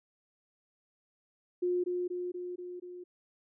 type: tone with echo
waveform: sine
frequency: 357.4 Hz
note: F4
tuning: 40 cents sharp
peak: -27 dBFS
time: 1.62-1.84 s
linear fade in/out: 10 ms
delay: 240 ms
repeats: 5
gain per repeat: -3 dB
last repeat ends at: 3.04 s
effects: none